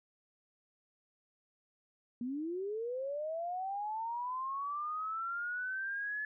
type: linear sweep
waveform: sine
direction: up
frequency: 233.1 to 1723 Hz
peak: -35 dBFS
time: 2.21-6.25 s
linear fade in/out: 2 ms
effects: none